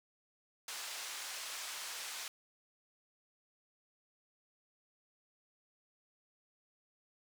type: band-pass noise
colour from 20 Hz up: white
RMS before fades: -44 dBFS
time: 0.68-2.28 s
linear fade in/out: 2 ms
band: 750 to 7400 Hz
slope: 12 dB/octave
effects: none